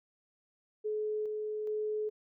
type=tone with tremolo; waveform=sine; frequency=426.9 Hz; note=G#4; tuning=48 cents sharp; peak=-31 dBFS; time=0.84-2.1 s; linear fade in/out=20 ms; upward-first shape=square; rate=1.2 Hz; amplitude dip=25%; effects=none